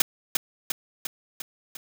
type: noise with echo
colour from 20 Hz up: white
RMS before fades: -18 dBFS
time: 0-0.02 s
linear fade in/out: 2 ms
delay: 350 ms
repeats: 5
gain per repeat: -4 dB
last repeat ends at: 1.77 s
effects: none